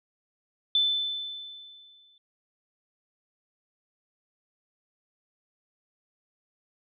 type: tone with exponential decay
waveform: sine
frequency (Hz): 3520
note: A7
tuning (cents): 0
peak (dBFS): -19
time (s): 0.75-2.18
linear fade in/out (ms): 2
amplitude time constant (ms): 310
effects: none